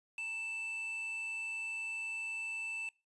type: tone with quantisation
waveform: triangle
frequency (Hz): 2648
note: E7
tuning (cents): +7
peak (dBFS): -36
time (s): 0.18-2.89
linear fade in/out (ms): 2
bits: 8
effects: noise-tail reverb RT60 0.3 s tail -23 dB re dry + resampled to 24000 Hz